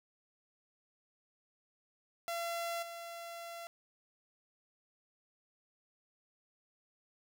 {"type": "tone with level steps", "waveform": "sawtooth", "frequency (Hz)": 680, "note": "F5", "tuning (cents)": -46, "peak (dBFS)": [-32, -40], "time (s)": [2.28, 3.67], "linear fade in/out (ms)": 0, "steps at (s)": 2.82, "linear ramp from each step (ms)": 10, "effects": []}